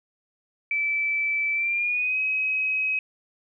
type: tone with pitch glide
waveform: sine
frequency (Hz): 2317 to 2541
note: D7 to D#7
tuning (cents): -24 to +36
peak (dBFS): -22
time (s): 0.71-2.99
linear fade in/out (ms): 2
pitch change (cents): +160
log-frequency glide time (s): 1.53-2.19
effects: none